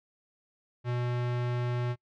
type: tone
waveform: square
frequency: 122.1 Hz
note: B2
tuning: 19 cents flat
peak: -29 dBFS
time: 0.84-1.96 s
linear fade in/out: 50 ms
effects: noise-tail reverb RT60 0.1 s tail -26 dB re dry + low-pass 3000 Hz 12 dB/octave